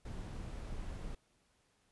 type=noise; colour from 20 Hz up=brown; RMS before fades=-43 dBFS; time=0.05-1.15 s; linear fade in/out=5 ms; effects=pink hiss -74 dBFS RMS until 1.91 s + resampled to 24000 Hz